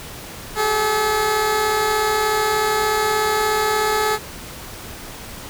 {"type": "tone pair together", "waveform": "15% pulse", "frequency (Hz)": [392, 428.7], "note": ["G4", "A4"], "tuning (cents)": [0, -45], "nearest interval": "major second", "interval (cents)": 155, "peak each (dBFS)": [-20, -11], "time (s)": [0.55, 4.19], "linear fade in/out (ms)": 50, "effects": ["pink hiss -35 dBFS RMS until 5.49 s"]}